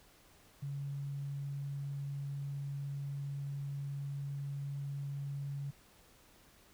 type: tone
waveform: sine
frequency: 140.4 Hz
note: C#3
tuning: 22 cents sharp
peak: -37 dBFS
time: 0.62-5.71 s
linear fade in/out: 10 ms
effects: pink hiss -63 dBFS RMS until 6.73 s